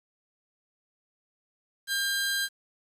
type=tone pair together; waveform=sawtooth; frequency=1600 / 4032 Hz; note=G6 / B7; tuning=+35 / +35 cents; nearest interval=octave + major third; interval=1600 cents; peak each=-24 / -29 dBFS; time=1.87-2.49 s; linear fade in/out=50 ms; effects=resampled to 32000 Hz + 9-bit